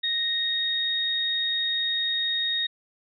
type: tone pair together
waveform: sine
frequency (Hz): 1864.7 / 3729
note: A#6 / A#7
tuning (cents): 0 / 0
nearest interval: octave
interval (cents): 1200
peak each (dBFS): -31 / -24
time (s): 0.03-2.67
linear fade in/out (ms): 10
effects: none